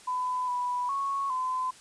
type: tone with pitch steps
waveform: sine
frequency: 1004 / 986 / 1104 / 1021 Hz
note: B5 / B5 / C#6 / C6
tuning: +28 / -3 / -7 / -43 cents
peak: -27 dBFS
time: 0.07-1.71 s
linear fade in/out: 10 ms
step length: 410 ms
effects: white hiss -52 dBFS RMS until 1.8 s + resampled to 22050 Hz